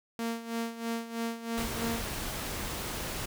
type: tone with tremolo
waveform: sawtooth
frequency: 230.3 Hz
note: A#3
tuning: 21 cents flat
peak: -26 dBFS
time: 0.19-2.02 s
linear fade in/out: 0 ms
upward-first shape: sine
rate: 3.1 Hz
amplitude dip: 75%
type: noise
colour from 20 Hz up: pink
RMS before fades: -36 dBFS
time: 1.57-3.26 s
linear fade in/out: 10 ms
effects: none